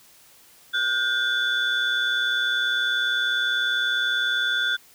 sine tone cluster, 1440 / 1560 / 3470 Hz, F#6 / G6 / A7, -47 / -9 / -25 cents, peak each -24 dBFS, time 0.73-4.77 s, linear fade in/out 20 ms, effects tanh soft clip ceiling -15 dBFS + white hiss -53 dBFS RMS until 4.94 s

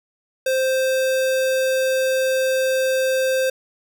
square tone, 523.3 Hz, C5, in tune, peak -18 dBFS, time 0.46-3.5 s, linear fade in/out 5 ms, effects none

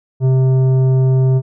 sine tone with tanh clipping, 130.81 Hz, C3, in tune, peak -11 dBFS, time 0.2-1.42 s, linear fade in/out 50 ms, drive 10 dB, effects none

